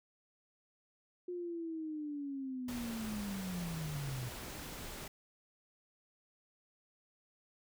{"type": "linear sweep", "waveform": "sine", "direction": "down", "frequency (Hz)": [359.6, 120.1], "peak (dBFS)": -38, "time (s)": [1.28, 4.29], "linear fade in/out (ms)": 5}
{"type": "noise", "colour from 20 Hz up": "pink", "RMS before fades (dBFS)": -46, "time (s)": [2.68, 5.08], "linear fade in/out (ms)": 5}
{"effects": []}